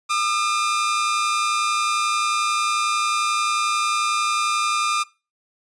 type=tone pair together; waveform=sawtooth; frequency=1208 / 1319.2 Hz; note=D6 / E6; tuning=+48 / +1 cents; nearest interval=major second; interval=153 cents; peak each=-16 / -24 dBFS; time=0.09-5.04 s; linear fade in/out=20 ms; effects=noise-tail reverb RT60 0.3 s tail -22 dB re dry + resampled to 22050 Hz